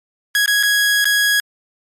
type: tone with dropouts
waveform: sawtooth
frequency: 1661.2 Hz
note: G#6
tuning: in tune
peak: -9 dBFS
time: 0.35-1.4 s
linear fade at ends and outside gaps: 1 ms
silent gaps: 0.459-0.478 / 0.628-0.633 / 1.044-1.054 s
effects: MP3 64 kbps